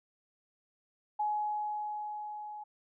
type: tone with level ramp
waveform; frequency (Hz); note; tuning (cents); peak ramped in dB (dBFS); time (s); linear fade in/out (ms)
sine; 842; G#5; +24; -28 to -41; 1.19-2.64; 10
effects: none